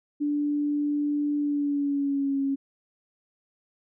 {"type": "tone with pitch glide", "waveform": "sine", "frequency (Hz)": [292.5, 274.5], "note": ["D4", "C#4"], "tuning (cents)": [-7, -17], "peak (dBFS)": -23, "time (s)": [0.2, 2.56], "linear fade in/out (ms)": 20, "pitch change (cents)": -110, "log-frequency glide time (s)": [1.38, 2.41], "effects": []}